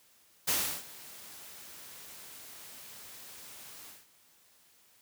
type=noise with ADSR envelope; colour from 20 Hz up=white; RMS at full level=-28 dBFS; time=0.47-4.07 s; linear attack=15 ms; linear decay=340 ms; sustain=-21 dB; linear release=200 ms; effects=white hiss -64 dBFS RMS until 5.01 s + high-pass 60 Hz 12 dB/octave